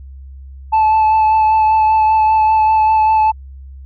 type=tone with vibrato; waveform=sine; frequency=871 Hz; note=A5; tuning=18 cents flat; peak=-6 dBFS; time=0.72-3.32 s; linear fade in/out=20 ms; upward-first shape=sine; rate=5.1 Hz; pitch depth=15 cents each way; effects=tanh soft clip ceiling -8 dBFS + added 67 Hz sine -31 dBFS peak until 3.85 s